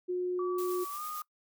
sine tone, 360.9 Hz, F#4, 43 cents flat, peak -29 dBFS, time 0.08-0.85 s, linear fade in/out 20 ms
sine tone with pitch glide, 1147 to 1229.3 Hz, D6 to D#6, -41 to -21 cents, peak -37 dBFS, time 0.39-1.22 s, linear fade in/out 2 ms, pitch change +120 cents, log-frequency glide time 0.9-1.03 s
blue noise with tremolo, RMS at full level -43 dBFS, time 0.58-1.22 s, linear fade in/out 5 ms, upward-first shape triangle, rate 8.8 Hz, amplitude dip 35%
effects noise-tail reverb RT60 0.1 s tail -21 dB re dry

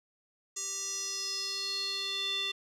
square tone with band-pass filter sweep, 392 Hz, G4, in tune, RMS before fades -35 dBFS, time 0.56-2.52 s, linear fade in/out 10 ms, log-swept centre 6800 to 3300 Hz, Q 6.3, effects none

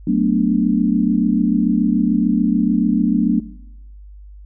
sine chord, B minor seventh, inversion second, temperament equal, 185 / 220 / 246.9 / 293.7 Hz, F#3 / A3 / B3 / D4, 0 / 0 / 0 / 0 cents, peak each -19 dBFS, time 0.07-3.4 s, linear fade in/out 5 ms, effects noise-tail reverb RT60 0.8 s tail -18 dB re dry + added 50 Hz sine -36 dBFS peak until 4.45 s

